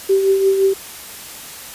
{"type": "tone with tremolo", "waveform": "sine", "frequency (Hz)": 387.9, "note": "G4", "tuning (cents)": -18, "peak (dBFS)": -9, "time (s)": [0.09, 0.74], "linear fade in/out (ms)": 10, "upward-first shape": "triangle", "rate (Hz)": 5.8, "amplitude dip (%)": 55, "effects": ["white hiss -34 dBFS RMS until 1.74 s", "resampled to 32000 Hz"]}